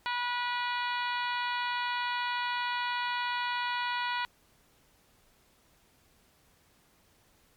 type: harmonic tone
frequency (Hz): 486.8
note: B4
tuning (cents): -25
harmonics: 2 / 3 / 4 / 5 / 6 / 7 / 8 / 9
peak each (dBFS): -32 / -36 / -38 / -40 / -42 / -43 / -44 / -45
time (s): 0.06-4.25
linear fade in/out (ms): 0
effects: pink hiss -65 dBFS RMS until 7.56 s + MP3 96 kbps